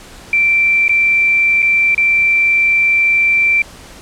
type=tone with dropouts; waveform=sine; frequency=2346 Hz; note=D7; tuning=2 cents flat; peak=-9 dBFS; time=0.33-3.62 s; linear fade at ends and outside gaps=2 ms; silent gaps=0.881-0.893 / 1.621-1.626 / 1.947-1.978 s; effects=pink hiss -37 dBFS RMS until 4.01 s + low-pass 10000 Hz 12 dB/octave